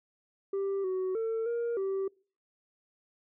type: tone with pitch steps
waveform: sine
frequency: 392.8 / 373.6 / 449.3 / 470.1 / 387.3 Hz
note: G4 / F#4 / A4 / A#4 / G4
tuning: +4 / +17 / +36 / +15 / -21 cents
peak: -26 dBFS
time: 0.53-2.08 s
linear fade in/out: 5 ms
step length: 310 ms
effects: noise-tail reverb RT60 0.4 s tail -26 dB re dry + tanh soft clip ceiling -28 dBFS